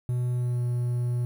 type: tone with pitch glide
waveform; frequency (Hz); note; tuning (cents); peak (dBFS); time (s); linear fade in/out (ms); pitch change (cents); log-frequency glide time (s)
triangle; 123.47 to 121.91; B2 to B2; 0 to -22; -22; 0.09-1.25; 0; -22; 0.34-0.62
effects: 9-bit